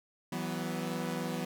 sawtooth chord, E suspended second, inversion none, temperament equal with one note detuned, 164.81 / 188.23 / 246.9 Hz, E3 / F#3 / B3, 0 / +30 / 0 cents, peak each -34 dBFS, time 0.32-1.45 s, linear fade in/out 5 ms, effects none

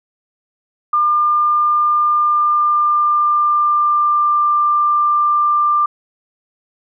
sine tone with pitch glide, 1200 to 1189 Hz, D6 to D6, +37 to +21 cents, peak -11 dBFS, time 0.93-5.86 s, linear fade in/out 5 ms, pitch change -16 cents, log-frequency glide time 2.18-4.44 s, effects none

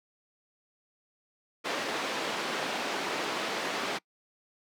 pink band-pass noise, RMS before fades -33 dBFS, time 1.64-3.99 s, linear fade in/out 20 ms, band 320 to 4200 Hz, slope 12 dB/octave, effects noise-tail reverb RT60 0.1 s tail -25 dB re dry + high-pass 150 Hz 12 dB/octave

